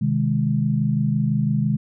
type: chord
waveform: sine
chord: Ab major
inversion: first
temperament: just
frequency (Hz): 129.78 / 155.74 / 207.7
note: C3 / Eb3 / Ab3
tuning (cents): -14 / +2 / 0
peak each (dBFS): -22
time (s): 0.01-1.77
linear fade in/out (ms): 10
effects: none